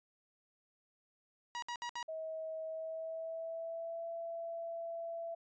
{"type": "tone bursts", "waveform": "sawtooth", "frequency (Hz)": 959, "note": "A#5", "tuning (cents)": 49, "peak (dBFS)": -35, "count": 4, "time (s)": [1.55, 2.028], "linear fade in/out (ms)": 0, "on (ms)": 73, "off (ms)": 62}
{"type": "tone with pitch glide", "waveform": "sine", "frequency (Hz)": [639, 669.6], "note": ["D#5", "E5"], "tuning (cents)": [46, 27], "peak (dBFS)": -39, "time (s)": [2.08, 5.35], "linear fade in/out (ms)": 10, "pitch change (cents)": 81, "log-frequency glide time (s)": [2.64, 4.07]}
{"effects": ["resampled to 16000 Hz"]}